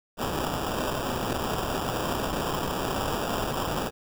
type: noise with sample-and-hold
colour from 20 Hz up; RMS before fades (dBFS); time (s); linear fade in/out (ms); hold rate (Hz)
white; -29; 0.17-3.91; 50; 2100
effects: none